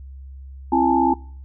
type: tone cluster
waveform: sine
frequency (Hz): 264 / 335.4 / 827 / 884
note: C4 / E4 / G#5 / A5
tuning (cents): +16 / +30 / -8 / +8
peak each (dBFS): -20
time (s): 0.72-1.14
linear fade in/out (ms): 5
effects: noise-tail reverb RT60 0.5 s tail -22 dB re dry + added 67 Hz sine -35 dBFS peak until 1.44 s